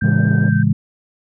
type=tone with vibrato; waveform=sine; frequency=1568 Hz; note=G6; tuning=in tune; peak=-24 dBFS; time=0.01-0.63 s; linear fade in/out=5 ms; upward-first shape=sine; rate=4.9 Hz; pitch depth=15 cents each way
type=chord; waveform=sine; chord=A major seventh; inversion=none; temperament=just; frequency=110 / 137.5 / 165 / 206.2 Hz; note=A2 / C#3 / E3 / G#3; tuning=0 / -14 / +2 / -12 cents; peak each=-17 / -17 / -18 / -17 dBFS; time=0.02-0.73 s; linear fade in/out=5 ms
type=band-pass noise; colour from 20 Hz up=pink; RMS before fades=-31 dBFS; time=0.03-0.5 s; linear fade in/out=20 ms; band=210 to 640 Hz; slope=24 dB/octave
effects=none